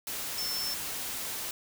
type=tone in noise; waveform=sine; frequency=5340 Hz; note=E8; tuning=22 cents sharp; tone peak=-32 dBFS; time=0.38-0.74 s; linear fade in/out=2 ms; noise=white; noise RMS=-36 dBFS; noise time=0.07-1.51 s; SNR=+1 dB; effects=none